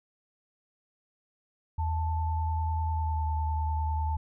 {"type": "tone with pitch glide", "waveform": "sine", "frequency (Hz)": [80.7, 77.32], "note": ["E2", "D#2"], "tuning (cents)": [-36, -10], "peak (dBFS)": -27, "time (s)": [1.78, 4.17], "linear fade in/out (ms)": 5, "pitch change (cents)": -74, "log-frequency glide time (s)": [2.9, 3.26]}
{"type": "tone with vibrato", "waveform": "sine", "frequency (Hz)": 880, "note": "A5", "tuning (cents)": 0, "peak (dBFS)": -33, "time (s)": [1.78, 4.17], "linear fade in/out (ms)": 20, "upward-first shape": "sine", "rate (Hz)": 10, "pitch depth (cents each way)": 21}
{"effects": []}